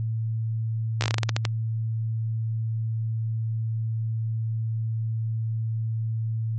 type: slowing click train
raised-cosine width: 0.2 ms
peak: -7 dBFS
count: 12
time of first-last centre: 1.01-1.452 s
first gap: 13 ms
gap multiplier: 1.21
effects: added 112 Hz sine -24 dBFS peak until 6.58 s + MP3 32 kbps